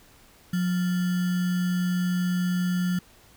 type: tone with sample-and-hold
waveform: sine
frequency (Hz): 180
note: F#3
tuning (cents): -47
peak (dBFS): -22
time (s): 0.53-2.99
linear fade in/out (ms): 5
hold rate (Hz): 1575
effects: pink hiss -55 dBFS RMS until 3.36 s